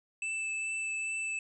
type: tone with vibrato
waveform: square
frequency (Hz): 2637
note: E7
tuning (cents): 0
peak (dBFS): -33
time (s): 0.22-1.39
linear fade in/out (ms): 2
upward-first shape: triangle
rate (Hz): 2.4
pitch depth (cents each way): 10
effects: resampled to 22050 Hz